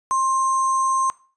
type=tone with sample-and-hold; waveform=sine; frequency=1059 Hz; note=C6; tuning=21 cents sharp; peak=-17 dBFS; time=0.11-1.1 s; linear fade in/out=0 ms; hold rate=7350 Hz; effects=noise-tail reverb RT60 0.4 s tail -20 dB re dry + resampled to 22050 Hz